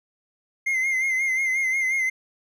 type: tone with vibrato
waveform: triangle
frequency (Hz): 2094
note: C7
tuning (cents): +1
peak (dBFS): -19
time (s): 0.66-2.1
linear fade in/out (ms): 10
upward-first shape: sine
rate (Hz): 5.6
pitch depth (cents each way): 49
effects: none